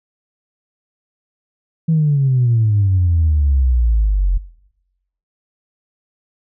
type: exponential sweep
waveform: sine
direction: down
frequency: 164.81 to 43.65 Hz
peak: -10 dBFS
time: 1.88-4.38 s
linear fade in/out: 10 ms
effects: noise-tail reverb RT60 0.9 s tail -20 dB re dry + tanh soft clip ceiling -7 dBFS